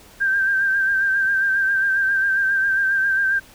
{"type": "tone with vibrato", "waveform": "sine", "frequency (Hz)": 1576, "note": "G6", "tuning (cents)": 9, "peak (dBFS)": -16, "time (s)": [0.2, 3.4], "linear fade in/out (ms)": 20, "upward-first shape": "sine", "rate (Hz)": 7.4, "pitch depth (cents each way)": 38, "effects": ["pink hiss -47 dBFS RMS until 3.54 s"]}